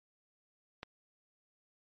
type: click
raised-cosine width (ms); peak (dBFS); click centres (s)
0.3; -25; 0.831
effects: MP3 48 kbps